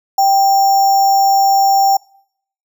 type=tone with sample-and-hold; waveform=sine; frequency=784 Hz; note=G5; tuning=in tune; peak=-8 dBFS; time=0.18-1.97 s; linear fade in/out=5 ms; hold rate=6300 Hz; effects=noise-tail reverb RT60 0.7 s tail -26 dB re dry